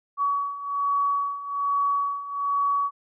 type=beating tone pair; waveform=sine; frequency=1130 / 1131.2 Hz; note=C#6 / C#6; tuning=+33 / +35 cents; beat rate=1.2 Hz; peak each=-28 / -24 dBFS; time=0.17-2.91 s; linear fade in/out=50 ms; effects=none